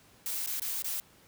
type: noise with dropouts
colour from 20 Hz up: blue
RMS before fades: -34 dBFS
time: 0.26-1 s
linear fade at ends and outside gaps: 1 ms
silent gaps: 0.462-0.473 / 0.598-0.619 / 0.822-0.844 s
effects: pink hiss -60 dBFS RMS until 1.27 s + high-pass 60 Hz 12 dB/octave